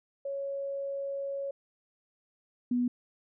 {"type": "tone pair in turn", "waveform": "sine", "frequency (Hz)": [554.4, 245.3], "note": ["C#5", "B3"], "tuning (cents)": [0, -12], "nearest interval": "octave + major second", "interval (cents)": 1412, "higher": "first", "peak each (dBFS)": [-32, -25], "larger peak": "second", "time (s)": [[0.25, 1.51], [2.71, 2.88]], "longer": "first", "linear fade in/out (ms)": 5, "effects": []}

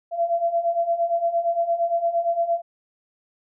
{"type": "beating tone pair", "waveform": "sine", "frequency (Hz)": [674, 682.7], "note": ["E5", "F5"], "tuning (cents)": [38, -40], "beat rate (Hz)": 8.7, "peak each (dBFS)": [-25, -21], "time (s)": [0.11, 2.62], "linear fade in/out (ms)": 50, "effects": []}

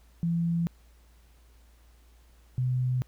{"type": "tone pair in turn", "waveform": "sine", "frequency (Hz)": [168.7, 126.66], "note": ["E3", "B2"], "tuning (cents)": [40, 44], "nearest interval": "perfect fourth", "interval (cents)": 496, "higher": "first", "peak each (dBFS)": [-24, -24], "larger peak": "neither", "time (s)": [[0.23, 0.67], [2.58, 3.02]], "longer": "neither", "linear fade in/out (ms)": 0, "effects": ["added 58 Hz sine -55 dBFS peak until 3.07 s", "pink hiss -65 dBFS RMS until 3.07 s"]}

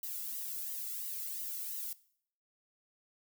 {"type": "noise with flanger", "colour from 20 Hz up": "violet", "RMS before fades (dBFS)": -40, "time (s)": [0.03, 1.93], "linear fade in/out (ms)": 2, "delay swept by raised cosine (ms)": [1, 1.5], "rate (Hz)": 2.9, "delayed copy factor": 0.95, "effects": ["noise-tail reverb RT60 0.6 s tail -19 dB re dry"]}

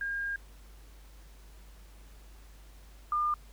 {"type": "tone pair in turn", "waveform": "sine", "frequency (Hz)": [1615, 1205], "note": ["G#6", "D6"], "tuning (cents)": [-49, 44], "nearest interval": "perfect fourth", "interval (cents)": 507, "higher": "first", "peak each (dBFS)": [-31, -26], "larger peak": "second", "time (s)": [[0.01, 0.36], [3.12, 3.34]], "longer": "first", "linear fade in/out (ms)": 2, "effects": ["added 50 Hz sine -50 dBFS peak until 3.52 s", "pink hiss -60 dBFS RMS until 3.52 s"]}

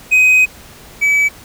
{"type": "tone pair in turn", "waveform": "triangle", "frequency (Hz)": [2514, 2290], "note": ["D#7", "D7"], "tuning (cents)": [17, -44], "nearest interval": "major second", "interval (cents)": 161, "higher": "first", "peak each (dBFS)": [-5, -8], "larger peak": "first", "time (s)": [[0.11, 0.46], [1.01, 1.29]], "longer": "first", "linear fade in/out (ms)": 20, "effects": ["pink hiss -39 dBFS RMS until 1.44 s"]}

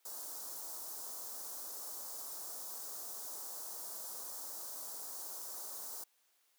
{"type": "band-stop noise", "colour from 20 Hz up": "white", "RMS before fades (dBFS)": -45, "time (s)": [0.05, 6.04], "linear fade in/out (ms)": 5, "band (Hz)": [1200, 5100], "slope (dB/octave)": 24, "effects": ["white hiss -74 dBFS RMS until 6.58 s", "high-pass 400 Hz 12 dB/octave"]}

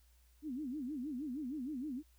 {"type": "tone with vibrato", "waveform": "sine", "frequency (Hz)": 274.6, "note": "C#4", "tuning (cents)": -16, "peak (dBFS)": -38, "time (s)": [0.42, 2.03], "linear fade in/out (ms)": 50, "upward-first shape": "sine", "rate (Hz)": 6.4, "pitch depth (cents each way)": 230, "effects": ["added 60 Hz sine -64 dBFS peak until 2.18 s", "white hiss -73 dBFS RMS until 2.18 s"]}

